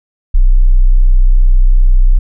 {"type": "tone", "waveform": "sine", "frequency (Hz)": 31.29, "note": "B0", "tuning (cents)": 24, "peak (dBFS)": -3, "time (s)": [0.34, 2.19], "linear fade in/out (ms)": 10, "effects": []}